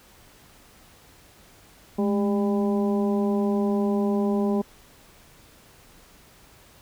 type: harmonic tone with a mistuned harmonic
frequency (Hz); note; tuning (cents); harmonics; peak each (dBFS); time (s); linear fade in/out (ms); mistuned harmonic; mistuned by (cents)
200; G3; +35; 1 / 2 / 3 / 4 / 5; -22 / -26 / -33 / -35 / -38; 1.98-4.62; 10; 1; +73
effects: pink hiss -53 dBFS RMS until 6.81 s